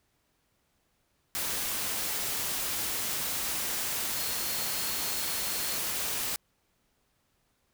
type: tone in noise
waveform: sine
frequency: 4300 Hz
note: C8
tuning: 47 cents sharp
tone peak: -41 dBFS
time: 4.16-5.77 s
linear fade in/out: 0 ms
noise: white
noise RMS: -32 dBFS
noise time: 1.35-6.36 s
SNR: -12 dB
effects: pink hiss -73 dBFS RMS until 7.73 s